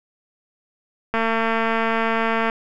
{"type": "click train", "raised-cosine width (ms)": 0.5, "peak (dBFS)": -7, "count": 308, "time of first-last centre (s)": [1.14, 2.498], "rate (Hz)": 226, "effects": []}